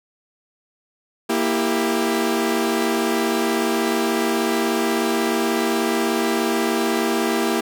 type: chord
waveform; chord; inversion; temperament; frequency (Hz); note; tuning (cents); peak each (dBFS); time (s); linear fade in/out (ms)
sawtooth; E diminished; second; equal with one note detuned; 233.1 / 329.6 / 396.1; Bb3 / E4 / G4; 0 / 0 / +18; -19; 1.29-7.61; 10
effects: none